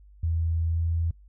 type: tone with pitch glide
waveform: sine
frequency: 82.41 to 83.18 Hz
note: E2 to E2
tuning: 0 to +16 cents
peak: -23 dBFS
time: 0.23-1.11 s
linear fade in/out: 5 ms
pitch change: +16 cents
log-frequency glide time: 0.71-0.77 s
effects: noise-tail reverb RT60 0.1 s tail -21 dB re dry + added 50 Hz sine -49 dBFS peak until 1.28 s